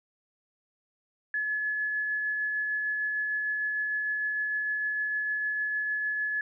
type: tone with tremolo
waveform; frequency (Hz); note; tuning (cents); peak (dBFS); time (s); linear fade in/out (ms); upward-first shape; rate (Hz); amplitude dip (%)
sine; 1708; G#6; +48; -26; 1.34-6.41; 2; triangle; 6.6; 25
effects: none